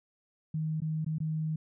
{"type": "tone with dropouts", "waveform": "sine", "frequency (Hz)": 156.9, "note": "D#3", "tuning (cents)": 15, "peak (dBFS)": -29, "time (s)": [0.54, 1.56], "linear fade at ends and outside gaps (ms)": 5, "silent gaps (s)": [[0.804, 0.818], [1.047, 1.063], [1.184, 1.202]], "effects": []}